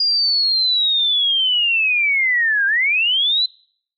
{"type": "linear two-way sweep", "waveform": "sine", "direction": "down then up", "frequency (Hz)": [4863, 1568, 4076], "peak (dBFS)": -14, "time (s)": [0, 3.46], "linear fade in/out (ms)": 5, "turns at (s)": 2.66, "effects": ["noise-tail reverb RT60 0.6 s tail -26 dB re dry"]}